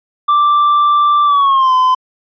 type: tone with pitch glide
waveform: triangle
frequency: 1174.7 to 1022.6 Hz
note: D6 to C6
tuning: 0 to -40 cents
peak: -6 dBFS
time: 0.28-1.95 s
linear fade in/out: 10 ms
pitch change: -240 cents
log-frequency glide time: 1.25-1.74 s
effects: resampled to 11025 Hz